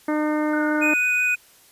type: harmonic tone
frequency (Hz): 303.4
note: D#4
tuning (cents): -44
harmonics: 1 / 2 / 3 / 4 / 5 / 6 / 7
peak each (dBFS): -21 / -27 / -31 / -33 / -35 / -37 / -38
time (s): 0.08-0.94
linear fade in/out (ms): 5
type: tone with vibrato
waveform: sine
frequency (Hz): 1477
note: F#6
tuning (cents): -3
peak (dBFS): -26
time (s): 0.53-1.35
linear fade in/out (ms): 5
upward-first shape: sine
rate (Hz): 6.1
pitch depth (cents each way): 19
type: tone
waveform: triangle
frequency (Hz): 2489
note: D#7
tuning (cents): 0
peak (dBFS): -17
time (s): 0.81-1.36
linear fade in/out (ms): 20
effects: white hiss -53 dBFS RMS until 1.71 s + resampled to 32000 Hz